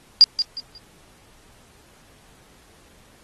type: tone with echo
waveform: sine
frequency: 4814 Hz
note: D8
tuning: 42 cents sharp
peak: -6 dBFS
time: 0.21-0.24 s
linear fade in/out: 0 ms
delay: 180 ms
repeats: 3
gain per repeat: -11 dB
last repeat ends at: 0.78 s
effects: pink hiss -54 dBFS RMS until 3.23 s + AAC 32 kbps